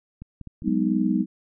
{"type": "clicks", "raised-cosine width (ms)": 5, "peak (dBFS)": -25, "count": 5, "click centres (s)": [0.22, 0.413, 0.473, 0.622, 0.682]}
{"type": "chord", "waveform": "sine", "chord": "G# minor seventh", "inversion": "third", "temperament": "just", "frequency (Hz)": [186.89, 207.7, 249.2, 311.5], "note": ["F#3", "G#3", "B3", "D#4"], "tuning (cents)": [18, 0, 16, 2], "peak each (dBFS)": [-25, -25, -25, -25], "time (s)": [0.63, 1.26], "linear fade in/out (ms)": 50}
{"effects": []}